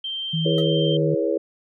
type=tone; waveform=sine; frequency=3142 Hz; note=G7; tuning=3 cents sharp; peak=-26 dBFS; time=0.04-0.97 s; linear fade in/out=5 ms
type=tone with pitch glide; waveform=sine; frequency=160.9 to 154.88 Hz; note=E3 to D#3; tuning=-42 to -8 cents; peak=-21 dBFS; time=0.33-1.15 s; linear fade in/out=10 ms; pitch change=-66 cents; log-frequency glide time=0.52-0.99 s
type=chord; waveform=sine; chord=C# minor seventh; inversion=first; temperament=equal with one note detuned; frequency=329.6 / 415.3 / 482.6 / 554.4 Hz; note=E4 / G#4 / B4 / C#5; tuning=0 / 0 / -40 / 0 cents; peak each=-25 dBFS; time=0.45-1.38 s; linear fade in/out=10 ms
type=tone with exponential decay; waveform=25% pulse; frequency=641 Hz; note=E5; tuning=49 cents flat; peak=-29 dBFS; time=0.58-0.68 s; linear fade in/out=2 ms; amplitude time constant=20 ms
effects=none